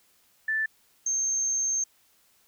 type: tone pair in turn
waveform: sine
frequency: 1760 / 6361 Hz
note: A6 / G8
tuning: 0 / +24 cents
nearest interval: octave + minor seventh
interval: 2224 cents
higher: second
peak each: -24 dBFS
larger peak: neither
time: 0.48-0.66 / 1.06-1.84 s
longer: second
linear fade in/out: 5 ms
effects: white hiss -64 dBFS RMS until 2.47 s